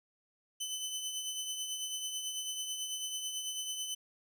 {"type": "tone with tremolo", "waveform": "20% pulse", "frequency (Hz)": 3030, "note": "F#7", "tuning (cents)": 40, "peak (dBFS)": -29, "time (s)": [0.6, 3.95], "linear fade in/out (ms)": 10, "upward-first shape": "triangle", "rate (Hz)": 9.1, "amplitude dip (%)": 50, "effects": []}